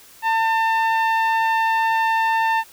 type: tone with low-pass filter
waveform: sawtooth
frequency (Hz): 898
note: A5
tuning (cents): +35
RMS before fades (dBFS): -19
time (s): 0.22-2.64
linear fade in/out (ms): 50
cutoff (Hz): 2200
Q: 1
effects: white hiss -47 dBFS RMS until 2.72 s